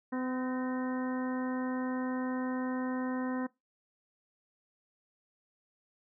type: harmonic tone with a mistuned harmonic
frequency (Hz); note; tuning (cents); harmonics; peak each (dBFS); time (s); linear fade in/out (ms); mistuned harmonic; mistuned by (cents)
255.1; C4; -44; 1 / 2 / 3 / 4 / 5 / 6 / 7; -32 / -41 / -45 / -43 / -50 / -48 / -47; 0.12-3.47; 10; 7; +50
effects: noise-tail reverb RT60 0.2 s tail -21 dB re dry